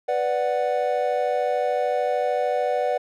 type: chord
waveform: triangle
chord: B minor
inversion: none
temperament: equal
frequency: 493.9 / 587.3 / 740 Hz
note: B4 / D5 / F#5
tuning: 0 / 0 / 0 cents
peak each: -23 dBFS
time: 0.08-2.98 s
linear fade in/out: 10 ms
effects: none